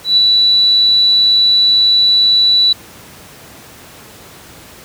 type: tone with ADSR envelope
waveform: sine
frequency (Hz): 3951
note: B7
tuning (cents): 0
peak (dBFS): -5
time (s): 0.04-2.73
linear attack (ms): 130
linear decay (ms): 14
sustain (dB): -2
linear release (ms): 7
effects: pink hiss -37 dBFS RMS until 4.84 s + high-pass 80 Hz 12 dB/octave